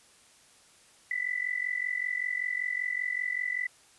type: tone with amplitude modulation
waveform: sine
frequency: 1988 Hz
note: B6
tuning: 11 cents sharp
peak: -25 dBFS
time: 1.11-3.67 s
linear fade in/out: 2 ms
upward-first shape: sine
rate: 45.2 Hz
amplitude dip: 85%
effects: white hiss -59 dBFS RMS until 3.98 s + resampled to 24000 Hz